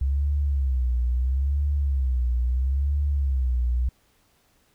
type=tone with vibrato; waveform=sine; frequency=66.1 Hz; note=C2; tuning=18 cents sharp; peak=-20 dBFS; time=0.01-3.89 s; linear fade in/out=5 ms; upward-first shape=sine; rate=0.75 Hz; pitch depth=150 cents each way; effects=pink hiss -64 dBFS RMS until 4.74 s